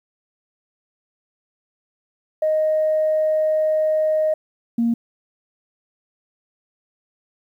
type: tone pair in turn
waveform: sine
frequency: 622.3 / 233.1 Hz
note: D#5 / A#3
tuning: 0 / 0 cents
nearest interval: octave + perfect fourth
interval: 1700 cents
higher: first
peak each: -15 dBFS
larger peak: neither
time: 2.42-4.34 / 4.78-4.94 s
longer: first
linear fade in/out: 5 ms
effects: tanh soft clip ceiling -11 dBFS + 9-bit